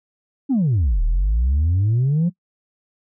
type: exponential two-way sweep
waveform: sine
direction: down then up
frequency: 293 to 37.14 to 181.1 Hz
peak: -13 dBFS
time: 0.49-2.3 s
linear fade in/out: 20 ms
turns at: 1.03 s
effects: noise-tail reverb RT60 0.1 s tail -22 dB re dry + tanh soft clip ceiling -13 dBFS